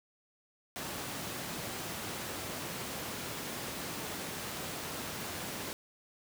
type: high-pass noise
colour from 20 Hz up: pink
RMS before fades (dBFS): -40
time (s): 0.76-5.73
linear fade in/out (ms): 0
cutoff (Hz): 120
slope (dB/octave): 12
effects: none